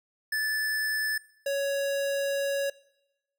square tone pair in turn, 1745 / 557.2 Hz, A6 / C#5, -15 / +9 cents, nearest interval octave + minor sixth, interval 1976 cents, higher first, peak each -27 dBFS, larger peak neither, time 0.32-1.18 / 1.46-2.7 s, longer second, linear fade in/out 5 ms, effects noise-tail reverb RT60 0.9 s tail -22 dB re dry

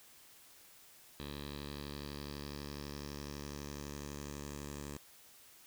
10% pulse tone with low-pass filter sweep, 72 Hz, D2, 34 cents flat, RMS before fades -45 dBFS, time 1.2-4.97 s, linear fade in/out 0 ms, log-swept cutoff 3900 to 7700 Hz, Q 4.4, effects white hiss -60 dBFS RMS until 5.66 s

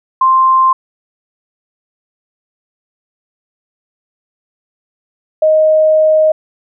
sine tone pair in turn, 1050 / 624.3 Hz, C6 / D#5, +6 / +6 cents, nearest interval major sixth, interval 900 cents, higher first, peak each -6 dBFS, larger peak neither, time 0.21-0.73 / 5.42-6.32 s, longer second, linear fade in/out 5 ms, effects none

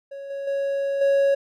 triangle tone with level steps, 554.4 Hz, C#5, in tune, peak -31 / -26 / -20 / -14 dBFS, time 0.11-1.35 s, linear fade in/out 10 ms, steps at 0.3 / 0.47 / 1.01 s, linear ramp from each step 5 ms, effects none

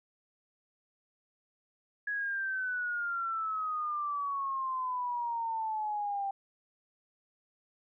sine exponential sweep, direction down, 1678 to 784 Hz, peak -31 dBFS, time 2.07-6.31 s, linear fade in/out 5 ms, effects none

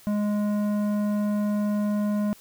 sine tone with tanh clipping, 207.7 Hz, G#3, in tune, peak -24 dBFS, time 0.07-2.33 s, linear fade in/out 0 ms, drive 12 dB, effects white hiss -52 dBFS RMS until 2.4 s

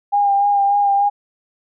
sine tone with vibrato, 806 Hz, G5, 48 cents sharp, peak -12 dBFS, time 0.12-1.1 s, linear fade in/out 20 ms, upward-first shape sine, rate 3.4 Hz, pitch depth 23 cents each way, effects none

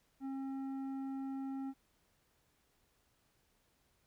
sine tone with tanh clipping, 269.4 Hz, C#4, 49 cents flat, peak -40 dBFS, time 0.2-1.74 s, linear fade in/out 50 ms, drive 9 dB, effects pink hiss -75 dBFS RMS until 4.06 s

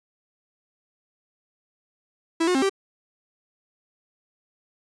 45% pulse tone with pitch steps, 329.3 / 362 / 266.9 / 389.8 Hz, E4 / F#4 / C4 / G4, -2 / -38 / +35 / -10 cents, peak -19 dBFS, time 2.4-2.696 s, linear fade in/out 10 ms, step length 74 ms, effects resampled to 22050 Hz

